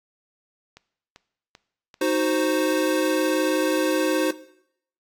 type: click train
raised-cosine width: 0.2 ms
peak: -27 dBFS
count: 7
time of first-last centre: 0.77-3.114 s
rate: 2.56 Hz
type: chord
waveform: square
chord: C diminished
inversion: first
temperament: equal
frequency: 311.1 / 370 / 523.3 Hz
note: Eb4 / Gb4 / C5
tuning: 0 / 0 / 0 cents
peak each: -25 dBFS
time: 2.01-4.31 s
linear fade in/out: 5 ms
effects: noise-tail reverb RT60 0.7 s tail -17 dB re dry + AAC 64 kbps